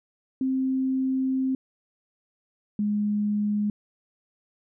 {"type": "tone pair in turn", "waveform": "sine", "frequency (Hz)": [262.7, 208], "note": ["C4", "G#3"], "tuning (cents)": [7, 3], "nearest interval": "major third", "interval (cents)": 404, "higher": "first", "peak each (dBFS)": -22, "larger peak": "neither", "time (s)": [[0.41, 1.55], [2.79, 3.7]], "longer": "first", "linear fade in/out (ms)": 2, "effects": []}